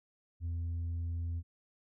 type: tone with tanh clipping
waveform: sine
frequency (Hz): 84.4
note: E2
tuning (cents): +41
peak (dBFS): -34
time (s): 0.4-1.43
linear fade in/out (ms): 50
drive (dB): 2
effects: none